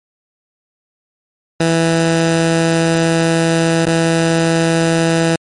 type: tone with dropouts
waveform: 15% pulse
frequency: 164.81 Hz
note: E3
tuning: in tune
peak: -5 dBFS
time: 1.6-5.36 s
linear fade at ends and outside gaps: 5 ms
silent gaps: 3.855-3.865 s
effects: MP3 48 kbps